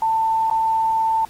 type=tone with dropouts; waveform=sine; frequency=892 Hz; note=A5; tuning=23 cents sharp; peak=-16 dBFS; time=0.02-1.25 s; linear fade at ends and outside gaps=2 ms; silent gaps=0.5-0.511 s; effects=pink hiss -47 dBFS RMS until 1.29 s + AAC 48 kbps